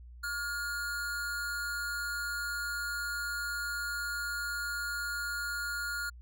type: tone with amplitude modulation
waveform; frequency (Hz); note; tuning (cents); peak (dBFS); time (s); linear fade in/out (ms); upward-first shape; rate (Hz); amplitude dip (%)
square; 1422; F6; +31; -32; 0.23-6.1; 10; sine; 280; 45
effects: added 60 Hz sine -47 dBFS peak until 6.21 s